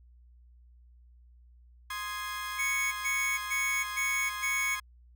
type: chord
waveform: 30% pulse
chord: Ab major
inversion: first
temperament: equal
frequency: 1046.5 / 1244.5 / 1661.2 Hz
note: C6 / Eb6 / Ab6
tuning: 0 / 0 / 0 cents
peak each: -35 / -39 / -36 dBFS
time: 1.9-4.8 s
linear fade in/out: 5 ms
type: tone bursts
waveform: square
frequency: 2217 Hz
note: C#7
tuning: in tune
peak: -29 dBFS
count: 5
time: 2.58-4.76 s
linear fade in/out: 20 ms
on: 340 ms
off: 120 ms
effects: added 60 Hz sine -54 dBFS peak until 5.15 s